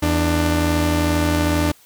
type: tone pair together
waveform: sawtooth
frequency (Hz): 82.41 / 296.9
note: E2 / D4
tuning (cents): 0 / +19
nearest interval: octave + minor seventh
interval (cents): 2219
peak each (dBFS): -15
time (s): 0.02-1.72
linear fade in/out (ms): 10
effects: white hiss -51 dBFS RMS until 1.85 s